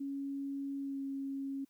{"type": "tone with pitch glide", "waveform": "sine", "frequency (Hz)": [277.2, 273.5], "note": ["C#4", "C#4"], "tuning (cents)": [0, -23], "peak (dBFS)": -36, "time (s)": [0, 1.65], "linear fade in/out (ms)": 10, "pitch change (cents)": -23, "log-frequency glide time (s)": [0.79, 1.01], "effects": ["white hiss -75 dBFS RMS until 1.69 s"]}